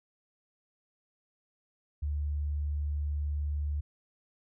sine tone, 73.42 Hz, D2, in tune, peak -29 dBFS, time 2.02-3.81 s, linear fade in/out 10 ms, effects none

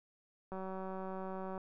click train, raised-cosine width 1 ms, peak -30 dBFS, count 201, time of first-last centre 0.52-1.578 s, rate 189 Hz, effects none

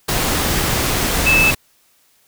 sine tone in noise, 2618 Hz, E7, 13 cents flat, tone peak -11 dBFS, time 1.26-1.51 s, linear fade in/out 10 ms, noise pink, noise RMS -18 dBFS, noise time 0.08-1.55 s, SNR +4 dB, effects white hiss -57 dBFS RMS until 2.27 s

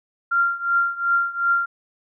sine tone with tremolo, 1386 Hz, F6, 14 cents flat, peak -14 dBFS, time 0.31-1.66 s, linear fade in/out 10 ms, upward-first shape triangle, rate 2.7 Hz, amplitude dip 90%, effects none

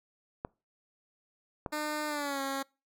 clicks, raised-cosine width 1 ms, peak -20 dBFS, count 2, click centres 0.449 / 1.662 s
10% pulse tone with pitch glide, 302.2 to 272.4 Hz, D4 to C#4, +50 to -30 cents, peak -24 dBFS, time 1.72-2.63 s, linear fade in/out 10 ms, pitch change -180 cents, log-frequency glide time 2.07-2.41 s
effects noise-tail reverb RT60 0.3 s tail -26 dB re dry

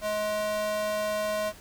square tone with high-pass filter, 211.3 Hz, G#3, 30 cents sharp, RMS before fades -29 dBFS, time 0.01-1.53 s, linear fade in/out 50 ms, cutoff 600 Hz, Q 2.1, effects pink hiss -50 dBFS RMS until 1.6 s

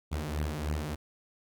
sawtooth beating tone pair, 73.8 / 77.1 Hz, D2 / D#2, +9 / -15 cents, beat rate 3.3 Hz, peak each -30 dBFS, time 0.11-0.96 s, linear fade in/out 20 ms, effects none

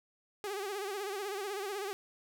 sawtooth tone with vibrato, 400 Hz, G4, 35 cents sharp, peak -32 dBFS, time 0.44-1.93 s, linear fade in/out 0 ms, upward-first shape sine, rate 16 Hz, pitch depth 95 cents each way, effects none

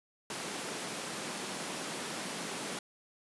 pink high-pass noise, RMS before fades -39 dBFS, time 0.3-2.79 s, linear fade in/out 2 ms, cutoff 180 Hz, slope 24 dB/octave, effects resampled to 24000 Hz

